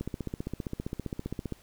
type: click train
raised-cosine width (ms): 3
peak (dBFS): -20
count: 24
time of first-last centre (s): 0.01-1.523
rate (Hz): 15.2
effects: pink hiss -59 dBFS RMS until 1.62 s